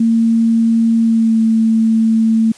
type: tone with pitch glide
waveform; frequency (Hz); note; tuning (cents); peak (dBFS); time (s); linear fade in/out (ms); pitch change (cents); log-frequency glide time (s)
sine; 227.8 to 223.6; A#3 to A3; -40 to +28; -9; 0-2.52; 5; -32; 1-1.39
effects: white hiss -43 dBFS RMS until 2.57 s + resampled to 22050 Hz